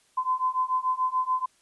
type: beating tone pair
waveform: sine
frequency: 1020 / 1026.9 Hz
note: C6 / C6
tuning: -44 / -33 cents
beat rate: 6.9 Hz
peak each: -27 / -26 dBFS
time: 0.17-1.46 s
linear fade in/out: 10 ms
effects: white hiss -64 dBFS RMS until 1.61 s + resampled to 24000 Hz